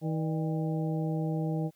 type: harmonic tone with a mistuned harmonic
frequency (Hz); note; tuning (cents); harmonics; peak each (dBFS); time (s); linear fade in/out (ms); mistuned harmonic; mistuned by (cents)
159.4; D#3; +42; 1 / 2 / 3 / 4 / 5; -29 / -35 / -39 / -41 / -43; 0.01-1.71; 50; 4; -93
effects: white hiss -69 dBFS RMS until 1.75 s